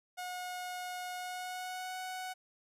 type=tone with pitch glide; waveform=sawtooth; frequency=725 to 741.9 Hz; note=F#5 to F#5; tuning=-35 to +4 cents; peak=-35 dBFS; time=0.17-2.34 s; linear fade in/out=20 ms; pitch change=+39 cents; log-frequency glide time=1.15-1.99 s; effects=resampled to 32000 Hz